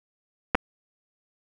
clicks, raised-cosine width 0.5 ms, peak -5 dBFS, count 2, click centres 0.548 / 0.552 s, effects none

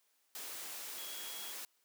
sine tone in noise, 3322 Hz, G#7, in tune, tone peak -49 dBFS, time 0.98-1.52 s, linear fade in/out 2 ms, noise white, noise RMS -45 dBFS, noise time 0.35-1.65 s, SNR -7 dB, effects white hiss -75 dBFS RMS until 1.84 s + high-pass 300 Hz 12 dB/octave

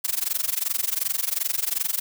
blue noise with amplitude modulation, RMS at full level -22 dBFS, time 0.04-2 s, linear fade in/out 10 ms, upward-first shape sine, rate 22.7 Hz, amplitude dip 95%, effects none

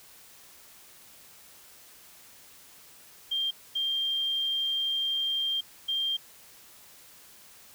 sine tone bursts at uneven times, 3186 Hz, G7, 27 cents sharp, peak -26 dBFS, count 3, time 3.31-3.51 / 3.75-5.61 / 5.88-6.17 s, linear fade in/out 10 ms, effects white hiss -53 dBFS RMS until 7.74 s

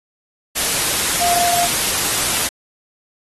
sine tone in noise, 698.5 Hz, F5, in tune, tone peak -18 dBFS, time 1.2-1.67 s, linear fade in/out 20 ms, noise white, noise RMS -18 dBFS, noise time 0.55-2.49 s, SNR -3 dB, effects AAC 32 kbps

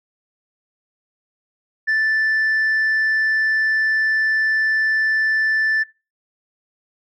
sine tone, 1760 Hz, A6, in tune, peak -13 dBFS, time 1.87-5.84 s, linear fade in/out 20 ms, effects noise-tail reverb RT60 0.3 s tail -22 dB re dry + tanh soft clip ceiling -14 dBFS

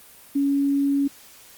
sine tone, 279.9 Hz, C#4, 17 cents sharp, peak -18 dBFS, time 0.35-1.08 s, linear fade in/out 10 ms, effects white hiss -48 dBFS RMS until 1.57 s + Opus 32 kbps

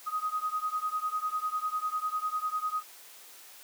sine beating tone pair, 1248 / 1258 Hz, D#6 / D#6, +5 / +19 cents, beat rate 10 Hz, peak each -32 / -33 dBFS, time 0.06-2.83 s, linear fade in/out 20 ms, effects white hiss -51 dBFS RMS until 3.63 s + high-pass 400 Hz 12 dB/octave

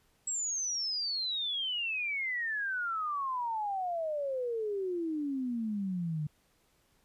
sine exponential sweep, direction down, 7770 to 146.9 Hz, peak -31 dBFS, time 0.27-6.27 s, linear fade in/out 5 ms, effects pink hiss -70 dBFS RMS until 7.04 s + resampled to 32000 Hz

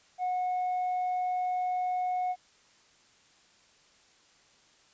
sine tone with tanh clipping, 730 Hz, F#5, 24 cents flat, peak -28 dBFS, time 0.18-2.36 s, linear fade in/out 50 ms, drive 1 dB, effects white hiss -62 dBFS RMS until 4.93 s + resampled to 16000 Hz

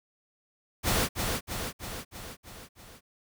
pink noise with echo, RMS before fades -26 dBFS, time 0.83-1.09 s, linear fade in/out 50 ms, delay 320 ms, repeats 6, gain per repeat -4 dB, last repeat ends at 3.01 s, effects none

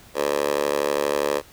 10% pulse tone with high-pass filter, 72.4 Hz, D2, 24 cents flat, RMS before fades -23 dBFS, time 0.14-1.42 s, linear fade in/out 50 ms, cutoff 530 Hz, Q 3.1, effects pink hiss -49 dBFS RMS until 1.52 s

